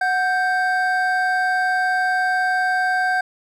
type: tone pair together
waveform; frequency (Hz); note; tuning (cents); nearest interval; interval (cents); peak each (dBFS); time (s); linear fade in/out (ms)
triangle; 737.7 / 1568; F#5 / G6; -5 / 0; octave + minor second; 1305; -18; 0.01-3.21; 5
effects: none